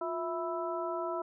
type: harmonic tone with a mistuned harmonic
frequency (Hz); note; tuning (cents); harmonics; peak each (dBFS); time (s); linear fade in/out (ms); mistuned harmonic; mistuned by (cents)
329.6; E4; 0; 1 / 2 / 3 / 4; -37 / -36 / -39 / -40; 0.01-1.22; 5; 1; +120
effects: none